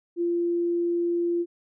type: tone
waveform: sine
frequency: 344.5 Hz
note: F4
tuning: 24 cents flat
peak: -22 dBFS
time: 0.16-1.46 s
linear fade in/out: 50 ms
effects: none